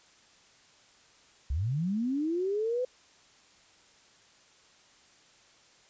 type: linear sweep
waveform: sine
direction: up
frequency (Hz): 58.9 to 512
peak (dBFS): -27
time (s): 1.5-2.85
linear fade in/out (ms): 5
effects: white hiss -60 dBFS RMS until 5.89 s + resampled to 16000 Hz